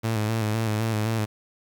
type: tone with vibrato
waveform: sawtooth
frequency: 110 Hz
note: A2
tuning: in tune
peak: -19 dBFS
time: 0.03-1.26 s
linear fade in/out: 20 ms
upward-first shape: square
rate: 3.9 Hz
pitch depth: 46 cents each way
effects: 8-bit